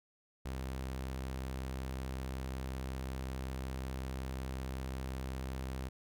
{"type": "tone", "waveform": "sawtooth", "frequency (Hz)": 65.41, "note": "C2", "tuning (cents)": 0, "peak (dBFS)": -34, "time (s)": [0.45, 5.89], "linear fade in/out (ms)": 10, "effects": []}